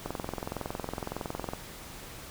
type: click train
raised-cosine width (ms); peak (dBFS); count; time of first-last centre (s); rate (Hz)
1; -19; 33; 0.06-1.535; 21.7
effects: pink hiss -45 dBFS RMS until 2.3 s